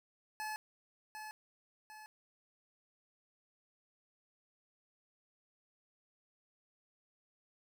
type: tone with echo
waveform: 25% pulse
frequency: 860 Hz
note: A5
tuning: 40 cents flat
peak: -35 dBFS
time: 0.4-0.56 s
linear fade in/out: 0 ms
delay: 750 ms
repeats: 2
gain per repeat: -6 dB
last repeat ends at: 2.06 s
effects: none